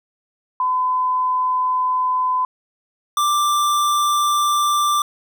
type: tone pair in turn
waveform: sine / square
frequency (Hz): 1013 / 1179.5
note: B5 / D6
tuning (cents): +44 / +7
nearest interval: minor third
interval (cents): 263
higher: second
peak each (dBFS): -16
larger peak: neither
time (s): 0.6-2.45 / 3.17-5.02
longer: neither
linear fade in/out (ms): 2
effects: none